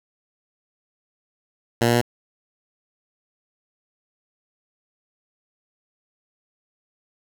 10% pulse tone with pitch steps, 117.5 / 118.66 / 119.83 Hz, A#2 / A#2 / A#2, +14 / +31 / +48 cents, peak -8 dBFS, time 1.81-2.014 s, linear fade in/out 5 ms, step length 68 ms, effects none

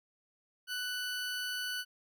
20% pulse tone, 1489 Hz, F#6, 11 cents sharp, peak -30 dBFS, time 0.67-1.85 s, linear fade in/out 50 ms, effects none

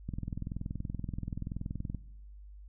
click train, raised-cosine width 5 ms, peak -24 dBFS, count 40, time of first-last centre 0.09-1.947 s, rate 21 Hz, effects noise-tail reverb RT60 1.0 s tail -20 dB re dry + added 50 Hz sine -47 dBFS peak until 2.68 s

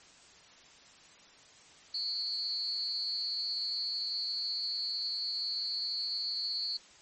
sine tone with amplitude modulation, 4393 Hz, C#8, 16 cents flat, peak -28 dBFS, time 1.94-6.77 s, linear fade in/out 5 ms, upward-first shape sine, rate 284 Hz, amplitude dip 90%, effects white hiss -57 dBFS RMS until 7.01 s + MP3 32 kbps

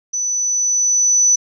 sine tone with level ramp, 5980 Hz, F#8, 17 cents sharp, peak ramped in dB -18 to -9 dBFS, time 0.13-1.36 s, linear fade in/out 10 ms, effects none

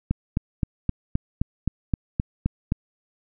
click train, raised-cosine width 5 ms, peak -9 dBFS, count 11, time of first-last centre 0.11-2.721 s, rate 3.83 Hz, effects none

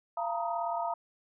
sine tone cluster, 686 / 914 / 952 / 1253 Hz, F5 / A#5 / A#5 / D#6, -31 / -34 / +36 / +12 cents, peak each -33 / -36 / -36 / -39 dBFS, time 0.17-0.94 s, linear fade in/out 5 ms, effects none

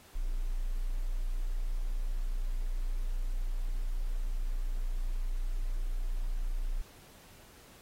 sine tone, 29.78 Hz, A#0, 38 cents sharp, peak -29 dBFS, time 0.15-6.82 s, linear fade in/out 10 ms, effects pink hiss -57 dBFS RMS until 7.81 s + AAC 48 kbps

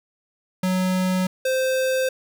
square tone pair in turn, 185 / 520.8 Hz, F#3 / C5, 0 / -8 cents, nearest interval octave + tritone, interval 1792 cents, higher second, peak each -20 dBFS, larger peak neither, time 0.63-1.27 / 1.45-2.09 s, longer neither, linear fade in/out 5 ms, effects 9-bit

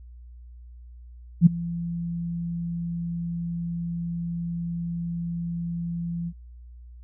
sine tone with ADSR envelope, 170.2 Hz, F3, 44 cents flat, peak -7 dBFS, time 1.41-6.33 s, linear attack 53 ms, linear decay 10 ms, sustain -20 dB, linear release 55 ms, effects added 60 Hz sine -42 dBFS peak until 7.03 s

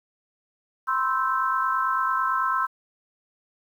sine tone cluster, 1006 / 1055 / 1317 / 1550 Hz, B5 / C6 / E6 / G6, +32 / +14 / -2 / -20 cents, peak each -31 / -25 / -25 / -30 dBFS, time 0.87-2.67 s, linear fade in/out 20 ms, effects 9-bit

